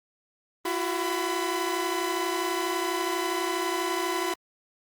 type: tone cluster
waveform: sawtooth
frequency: 339.5 / 371.7 / 1002 Hz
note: F4 / F#4 / B5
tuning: -49 / +8 / +25 cents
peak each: -27 dBFS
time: 0.65-4.34 s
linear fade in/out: 5 ms
effects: Opus 24 kbps